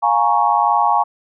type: chord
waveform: sine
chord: Bb minor seventh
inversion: second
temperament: equal with one note detuned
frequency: 706.2 / 830.6 / 932.3 / 1108.7 Hz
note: F5 / Ab5 / Bb5 / Db6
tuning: +19 / 0 / 0 / 0 cents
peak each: -20 / -16 / -18 / -18 dBFS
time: 0.02-1.04 s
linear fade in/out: 20 ms
effects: none